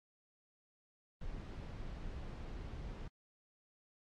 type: noise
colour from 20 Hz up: brown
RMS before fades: -45 dBFS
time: 1.21-3.08 s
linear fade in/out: 5 ms
effects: low-pass 5000 Hz 12 dB/octave + AAC 64 kbps